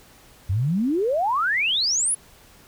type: exponential sweep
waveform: sine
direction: up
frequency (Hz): 87.31 to 11000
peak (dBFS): -19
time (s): 0.49-2.15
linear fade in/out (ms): 10
effects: pink hiss -51 dBFS RMS until 2.67 s